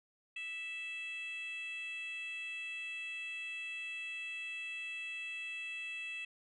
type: tone with frequency modulation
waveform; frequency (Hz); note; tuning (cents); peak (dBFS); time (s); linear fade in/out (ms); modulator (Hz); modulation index
sine; 2637; E7; 0; -38; 0.36-6.25; 5; 664; 0.58
effects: tanh soft clip ceiling -37 dBFS